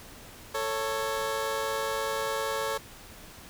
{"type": "tone pair together", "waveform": "20% pulse", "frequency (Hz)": [443.7, 553.4], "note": ["A4", "C#5"], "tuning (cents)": [14, -3], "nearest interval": "major third", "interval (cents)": 383, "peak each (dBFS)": [-27, -26], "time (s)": [0.54, 2.78], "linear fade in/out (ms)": 10, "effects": ["pink hiss -48 dBFS RMS until 3.49 s"]}